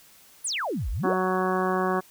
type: exponential two-way sweep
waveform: sine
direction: down then up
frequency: 11175 to 43.65 to 734 Hz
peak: -26 dBFS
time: 0.44-1.14 s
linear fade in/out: 10 ms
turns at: 0.9 s
type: harmonic tone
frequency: 185.7 Hz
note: F#3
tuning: 7 cents sharp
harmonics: 1 / 2 / 3 / 4 / 5 / 6 / 7 / 8 / 9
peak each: -29 / -27 / -33 / -30 / -35 / -29 / -39 / -36 / -37 dBFS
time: 1.03-2.01 s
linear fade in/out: 20 ms
effects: white hiss -54 dBFS RMS until 2.1 s